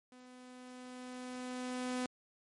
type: tone with level ramp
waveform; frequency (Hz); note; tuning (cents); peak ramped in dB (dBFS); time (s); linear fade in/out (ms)
sawtooth; 251.6; B3; +32; -51 to -30; 0.12-2.06; 2
effects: MP3 48 kbps